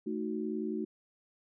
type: chord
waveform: sine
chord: D# diminished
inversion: second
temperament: equal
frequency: 220 / 311.1 / 370 Hz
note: A3 / D#4 / F#4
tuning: 0 / 0 / 0 cents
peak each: -36 / -37 / -37 dBFS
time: 0.06-0.85 s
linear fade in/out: 10 ms
effects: none